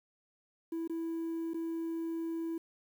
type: tone with dropouts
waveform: triangle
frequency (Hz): 329.7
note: E4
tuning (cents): 0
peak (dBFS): -31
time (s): 0.72-2.58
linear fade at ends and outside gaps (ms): 5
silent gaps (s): 0.876-0.896 / 1.535-1.543
effects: tanh soft clip ceiling -28 dBFS + 10-bit